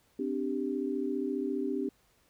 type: chord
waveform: sine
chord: C suspended second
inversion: none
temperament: equal with one note detuned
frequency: 258.9 / 293.7 / 392 Hz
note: C4 / D4 / G4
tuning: -18 / 0 / 0 cents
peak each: -34 dBFS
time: 0.19-1.89 s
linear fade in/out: 5 ms
effects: pink hiss -68 dBFS RMS until 2.29 s